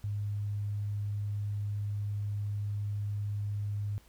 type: tone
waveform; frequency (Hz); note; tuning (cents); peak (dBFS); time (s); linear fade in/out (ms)
sine; 102.9; G#2; -16; -31; 0.04-3.98; 0
effects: added 56 Hz sine -60 dBFS peak until 4.08 s + pink hiss -63 dBFS RMS until 4.08 s